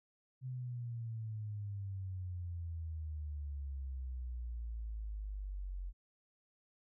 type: exponential sweep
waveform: sine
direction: down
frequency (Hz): 129.9 to 44.67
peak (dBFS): -39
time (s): 0.41-5.93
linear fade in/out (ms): 50
effects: none